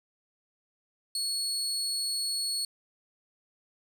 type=tone; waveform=30% pulse; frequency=4367 Hz; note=C#8; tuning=27 cents flat; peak=-26 dBFS; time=1.15-2.65 s; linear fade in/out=2 ms; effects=none